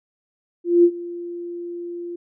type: tone with ADSR envelope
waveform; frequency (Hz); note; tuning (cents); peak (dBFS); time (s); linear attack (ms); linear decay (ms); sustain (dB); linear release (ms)
sine; 346.6; F4; -13; -8; 0.64-2.16; 200; 64; -20; 7
effects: none